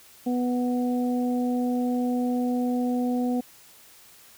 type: harmonic tone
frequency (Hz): 246.9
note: B3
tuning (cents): 0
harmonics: 1 / 2 / 3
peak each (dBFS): -23 / -32 / -34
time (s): 0.26-3.41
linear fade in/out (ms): 10
effects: white hiss -52 dBFS RMS until 4.37 s

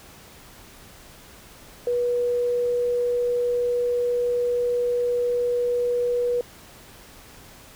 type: tone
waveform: sine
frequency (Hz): 485.5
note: B4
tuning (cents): -30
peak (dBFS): -20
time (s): 1.87-6.41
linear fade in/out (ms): 2
effects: pink hiss -47 dBFS RMS until 7.75 s

